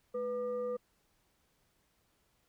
sine tone with frequency modulation, 493.9 Hz, B4, in tune, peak -33 dBFS, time 0.14-0.77 s, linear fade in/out 10 ms, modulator 708 Hz, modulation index 0.42, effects pink hiss -74 dBFS RMS until 2.48 s

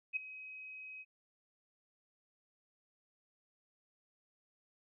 sine tone with ADSR envelope, 2534 Hz, D#7, 31 cents sharp, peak -30 dBFS, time 0.13-1.05 s, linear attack 34 ms, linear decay 9 ms, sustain -16 dB, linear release 40 ms, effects none

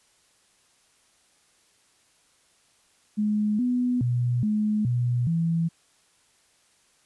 sine tone with pitch steps, 210.6 / 247.5 / 122 / 212.2 / 121.9 / 166 Hz, G#3 / B3 / B2 / G#3 / B2 / E3, +24 / +4 / -21 / +38 / -22 / +12 cents, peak -21 dBFS, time 3.17-5.69 s, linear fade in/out 20 ms, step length 420 ms, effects white hiss -63 dBFS RMS until 7.05 s + resampled to 24000 Hz

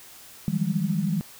sine tone cluster, 156.7 / 170.9 / 192.3 / 205.8 Hz, D#3 / F3 / G3 / G#3, +13 / -37 / -33 / -16 cents, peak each -28 dBFS, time 0.48-1.21 s, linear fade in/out 0 ms, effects white hiss -47 dBFS RMS until 1.39 s

